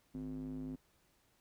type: tone with band-pass filter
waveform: square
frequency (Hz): 51.91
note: G#1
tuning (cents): 0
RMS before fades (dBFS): -43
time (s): 0.14-0.76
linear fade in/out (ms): 10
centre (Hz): 240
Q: 5.2
effects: pink hiss -73 dBFS RMS until 1.4 s